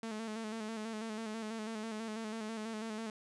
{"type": "tone with vibrato", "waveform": "sawtooth", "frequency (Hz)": 220, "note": "A3", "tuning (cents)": 0, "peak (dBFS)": -35, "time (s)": [0.03, 3.1], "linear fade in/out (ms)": 2, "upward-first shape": "square", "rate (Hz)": 6.1, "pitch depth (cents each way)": 45, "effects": ["resampled to 22050 Hz"]}